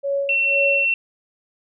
sine tone with tremolo, 558 Hz, C#5, 11 cents sharp, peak -18 dBFS, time 0.03-0.86 s, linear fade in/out 20 ms, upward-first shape sine, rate 2 Hz, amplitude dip 95%
sine tone, 2710 Hz, E7, 47 cents sharp, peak -16 dBFS, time 0.29-0.94 s, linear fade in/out 2 ms
effects none

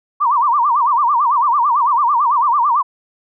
sine tone with vibrato, 1053 Hz, C6, 11 cents sharp, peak -11 dBFS, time 0.2-2.83 s, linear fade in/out 20 ms, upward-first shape sine, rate 9 Hz, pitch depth 230 cents each way, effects none

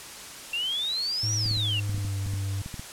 sine exponential two-way sweep, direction up then down, 2701 to 5900 to 2701 Hz, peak -26 dBFS, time 0.53-1.8 s, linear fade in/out 5 ms, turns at 1.34 s
triangle tone with pitch glide, 107.5 to 98.01 Hz, A2 to G2, -40 to 0 cents, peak -25 dBFS, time 1.23-2.62 s, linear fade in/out 5 ms, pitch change -160 cents, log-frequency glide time 1.45-2.16 s
clicks, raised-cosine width 5 ms, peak -24 dBFS, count 12, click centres 1.459 / 1.512 / 1.572 / 1.895 / 1.946 / 1.979 / 2.049 / 2.264 / 2.338 / 2.661 / 2.742 / 2.795 s
effects white hiss -41 dBFS RMS until 2.92 s + low-pass 10000 Hz 12 dB/octave

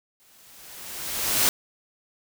white noise with exponential growth, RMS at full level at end -19 dBFS, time 0.2-1.49 s, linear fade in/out 0 ms, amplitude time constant 280 ms, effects none

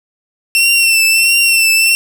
sawtooth tone with vibrato, 2700 Hz, E7, 41 cents sharp, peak -5 dBFS, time 0.55-1.95 s, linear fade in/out 0 ms, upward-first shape triangle, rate 1.5 Hz, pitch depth 46 cents each way, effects none

